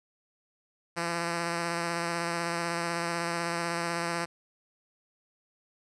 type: tone with vibrato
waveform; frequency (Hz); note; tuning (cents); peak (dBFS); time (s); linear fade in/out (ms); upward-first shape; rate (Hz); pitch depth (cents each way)
5% pulse; 170; F3; -46; -18; 0.96-4.26; 20; sine; 16; 17
effects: resampled to 24000 Hz